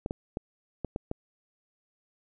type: clicks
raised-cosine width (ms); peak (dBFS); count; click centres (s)
2; -18; 6; 0.061 / 0.109 / 0.371 / 0.847 / 0.961 / 1.114
effects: none